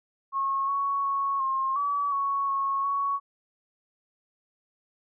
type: tone with pitch steps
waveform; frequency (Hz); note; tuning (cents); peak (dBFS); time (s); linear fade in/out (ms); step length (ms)
sine; 1090 / 1113 / 1105 / 1067 / 1144 / 1110 / 1098 / 1116; C#6 / C#6 / C#6 / C6 / D6 / C#6 / C#6 / C#6; -29 / +7 / -6 / +34 / -46 / +2 / -17 / +11; -24; 0.32-3.2; 50; 360
effects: none